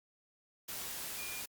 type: tone in noise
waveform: sine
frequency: 2415 Hz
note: D7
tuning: 48 cents sharp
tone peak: -45 dBFS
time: 1.18-1.41 s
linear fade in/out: 10 ms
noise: white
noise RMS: -42 dBFS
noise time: 0.68-1.46 s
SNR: -6 dB
effects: Opus 48 kbps

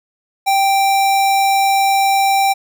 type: tone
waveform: square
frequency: 784 Hz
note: G5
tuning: in tune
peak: -12 dBFS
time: 0.46-2.54 s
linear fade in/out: 20 ms
effects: none

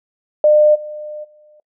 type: tone with level steps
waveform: sine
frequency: 603 Hz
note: D5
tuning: 46 cents sharp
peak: -7 / -26 / -45 dBFS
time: 0.44-1.6 s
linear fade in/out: 2 ms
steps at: 0.74 / 1.23 s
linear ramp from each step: 20 ms
effects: noise-tail reverb RT60 0.1 s tail -23 dB re dry

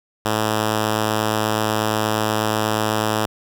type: tone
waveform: 5% pulse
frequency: 108.3 Hz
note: A2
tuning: 27 cents flat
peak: -7 dBFS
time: 0.25-3.26 s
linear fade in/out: 5 ms
effects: none

